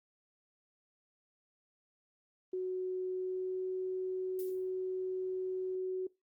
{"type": "tone with pitch glide", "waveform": "sine", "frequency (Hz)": [370, 372.4], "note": ["F#4", "F#4"], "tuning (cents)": [0, 11], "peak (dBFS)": -33, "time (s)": [2.53, 6.07], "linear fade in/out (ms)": 5, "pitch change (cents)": 11, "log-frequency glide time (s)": [3.1, 3.64]}
{"type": "noise with exponential decay", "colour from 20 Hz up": "violet", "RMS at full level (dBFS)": -46, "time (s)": [4.39, 4.71], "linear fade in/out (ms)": 1, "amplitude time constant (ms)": 68}
{"effects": ["noise-tail reverb RT60 0.2 s tail -21 dB re dry", "Opus 24 kbps"]}